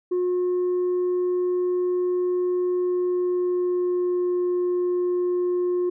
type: tone with pitch glide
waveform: sine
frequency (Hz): 360 to 357.1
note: F#4 to F4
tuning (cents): -47 to +39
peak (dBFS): -18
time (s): 0.11-5.9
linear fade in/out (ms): 10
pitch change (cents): -14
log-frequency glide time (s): 2.78-4.41
effects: tanh soft clip ceiling -19 dBFS